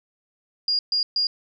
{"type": "tone bursts", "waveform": "sine", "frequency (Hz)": 4837, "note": "D#8", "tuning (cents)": -50, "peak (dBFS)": -19, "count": 3, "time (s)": [0.68, 1.27], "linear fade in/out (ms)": 2, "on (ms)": 110, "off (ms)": 130, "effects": []}